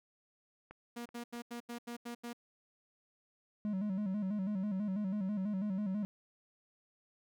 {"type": "clicks", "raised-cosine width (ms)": 0.5, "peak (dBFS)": [-35, -42, -43], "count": 3, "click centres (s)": [0.71, 1.09, 1.356]}
{"type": "tone bursts", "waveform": "sawtooth", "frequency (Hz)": 237.8, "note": "A#3", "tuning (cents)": 35, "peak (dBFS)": -37, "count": 8, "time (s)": [0.96, 2.332], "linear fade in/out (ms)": 10, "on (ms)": 98, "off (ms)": 84}
{"type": "tone with vibrato", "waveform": "triangle", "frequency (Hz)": 199.1, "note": "G3", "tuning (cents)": 27, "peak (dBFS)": -31, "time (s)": [3.65, 6.05], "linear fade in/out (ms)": 0, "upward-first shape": "square", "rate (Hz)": 6.1, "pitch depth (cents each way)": 94}
{"effects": []}